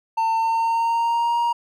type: tone with pitch glide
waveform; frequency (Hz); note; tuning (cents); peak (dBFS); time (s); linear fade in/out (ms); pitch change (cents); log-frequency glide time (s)
triangle; 900 to 943.1; A5 to A#5; +39 to +20; -16; 0.17-1.53; 10; +81; 0.33-1.38
effects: none